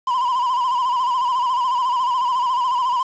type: tone with vibrato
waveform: triangle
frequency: 1000 Hz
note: B5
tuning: 21 cents sharp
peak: -15 dBFS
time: 0.07-3.03 s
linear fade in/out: 5 ms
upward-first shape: sine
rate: 14 Hz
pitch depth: 87 cents each way
effects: resampled to 16000 Hz + 7-bit